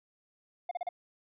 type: tone bursts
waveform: triangle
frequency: 711 Hz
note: F5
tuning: 31 cents sharp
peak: -29 dBFS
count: 4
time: 0.69-0.89 s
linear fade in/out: 5 ms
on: 23 ms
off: 36 ms
effects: resampled to 8000 Hz